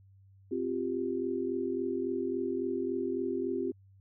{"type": "chord", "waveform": "sine", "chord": "C suspended fourth", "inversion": "none", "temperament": "just", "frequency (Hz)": [261.6, 348.8, 392.4], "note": ["C4", "F4", "G4"], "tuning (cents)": [0, -2, 2], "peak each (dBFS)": [-35, -34, -34], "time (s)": [0.51, 3.72], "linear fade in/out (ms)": 10, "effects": ["added 97 Hz sine -56 dBFS peak until 4 s"]}